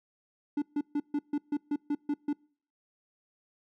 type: tone bursts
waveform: triangle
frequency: 291.4 Hz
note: D4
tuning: 13 cents flat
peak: -24 dBFS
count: 10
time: 0.57-2.33 s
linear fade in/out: 5 ms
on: 50 ms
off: 140 ms
effects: noise-tail reverb RT60 0.5 s tail -26 dB re dry